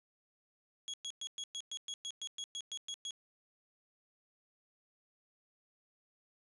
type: tone bursts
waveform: 30% pulse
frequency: 3322 Hz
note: G#7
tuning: in tune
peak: -36 dBFS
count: 14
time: 0.88-3.108 s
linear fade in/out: 0 ms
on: 57 ms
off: 110 ms
effects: resampled to 24000 Hz